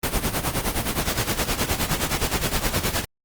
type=noise with tremolo; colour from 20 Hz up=pink; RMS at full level=-21 dBFS; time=0.03-3.05 s; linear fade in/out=5 ms; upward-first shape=sine; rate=9.6 Hz; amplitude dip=75%; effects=Opus 32 kbps